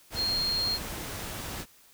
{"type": "tone in noise", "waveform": "sine", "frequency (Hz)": 4231, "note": "C8", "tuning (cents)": 19, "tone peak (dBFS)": -26, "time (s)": [0.15, 0.79], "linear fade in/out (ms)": 50, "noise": "pink", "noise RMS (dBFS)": -37, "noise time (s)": [0.1, 1.66], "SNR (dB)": 8, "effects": ["white hiss -58 dBFS RMS until 1.93 s"]}